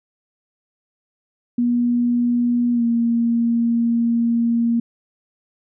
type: tone with pitch glide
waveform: sine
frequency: 240.9 to 233.4 Hz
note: B3 to A#3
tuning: -43 to +2 cents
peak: -15 dBFS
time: 1.58-4.8 s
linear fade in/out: 5 ms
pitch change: -55 cents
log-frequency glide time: 2.73-2.83 s
effects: none